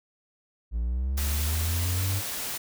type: linear sweep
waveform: triangle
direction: up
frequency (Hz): 55 to 98.4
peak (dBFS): -23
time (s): 0.71-2.22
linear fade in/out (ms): 50
type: noise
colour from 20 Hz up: white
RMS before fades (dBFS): -33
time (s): 1.17-2.58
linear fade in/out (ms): 10
effects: none